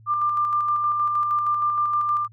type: tone with tremolo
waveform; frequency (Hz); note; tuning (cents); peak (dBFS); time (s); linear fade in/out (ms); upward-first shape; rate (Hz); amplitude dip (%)
sine; 1191; D6; +24; -18; 0.06-2.28; 50; square; 6.4; 30
effects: added 110 Hz sine -47 dBFS peak until 2.32 s